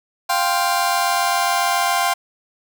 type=chord; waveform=sawtooth; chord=F suspended second; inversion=none; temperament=just; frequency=698.5 / 785.8 / 1047.7 Hz; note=F5 / G5 / C6; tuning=0 / +4 / +2 cents; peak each=-17 dBFS; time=0.29-2.14 s; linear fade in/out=10 ms; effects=none